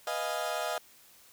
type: chord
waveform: 30% pulse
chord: F half-diminished seventh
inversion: second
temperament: equal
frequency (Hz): 493.9 / 622.3 / 698.5 / 830.6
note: Cb5 / Eb5 / F5 / Ab5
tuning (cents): 0 / 0 / 0 / 0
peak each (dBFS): -38 / -32 / -33 / -37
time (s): 0.07-0.78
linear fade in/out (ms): 2
effects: white hiss -58 dBFS RMS until 1.32 s